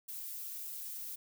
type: noise with flanger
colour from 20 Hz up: violet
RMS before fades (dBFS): -43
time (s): 0.08-1.16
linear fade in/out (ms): 10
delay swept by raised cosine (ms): 1.7 to 6.6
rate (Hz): 1.8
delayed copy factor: +0.7
effects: none